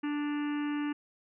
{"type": "harmonic tone with a mistuned harmonic", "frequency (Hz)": 293.7, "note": "D4", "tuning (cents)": 0, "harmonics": [1, 3, 4, 5, 6, 7, 8, 9, 10], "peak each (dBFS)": [-30, -45, -46, -48, -46, -52, -52, -53, -51], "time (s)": [0.03, 0.93], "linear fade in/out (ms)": 10, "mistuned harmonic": 10, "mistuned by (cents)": -56, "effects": []}